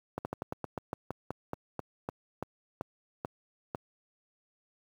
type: slowing click train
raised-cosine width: 1 ms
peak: -20 dBFS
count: 17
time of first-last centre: 0.18-3.749 s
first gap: 70 ms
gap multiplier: 1.14
effects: high-pass 80 Hz 12 dB/octave + 9-bit